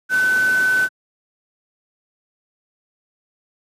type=tone in noise; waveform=sine; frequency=1513 Hz; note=F#6; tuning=38 cents sharp; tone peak=-14 dBFS; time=0.09-0.89 s; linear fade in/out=50 ms; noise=pink; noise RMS=-30 dBFS; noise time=0.09-0.89 s; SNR=+13 dB; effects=high-pass 200 Hz 12 dB/octave + resampled to 32000 Hz